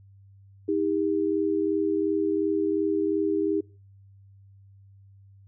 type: tone pair together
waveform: sine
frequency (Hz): 317.2 / 400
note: D#4 / G4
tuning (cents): +33 / +35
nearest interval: major third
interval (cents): 402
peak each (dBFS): -25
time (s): 0.68-3.61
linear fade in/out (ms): 10
effects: noise-tail reverb RT60 0.4 s tail -24 dB re dry + added 98 Hz sine -50 dBFS peak until 5.47 s